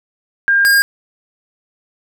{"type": "tone pair in turn", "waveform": ["sine", "square"], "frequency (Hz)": [1605, 1617.1], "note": ["G6", "G#6"], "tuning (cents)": [40, -47], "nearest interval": "unison", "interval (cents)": 13, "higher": "second", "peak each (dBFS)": -9, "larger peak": "neither", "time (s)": [[0.48, 0.65], [0.65, 0.82]], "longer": "neither", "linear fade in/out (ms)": 0, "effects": []}